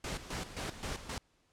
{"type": "noise with tremolo", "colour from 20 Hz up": "pink", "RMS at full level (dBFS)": -38, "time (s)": [0.04, 1.18], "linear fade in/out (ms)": 2, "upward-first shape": "square", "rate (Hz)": 3.8, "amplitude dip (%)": 70, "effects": ["pink hiss -72 dBFS RMS until 1.52 s", "low-pass 8000 Hz 12 dB/octave"]}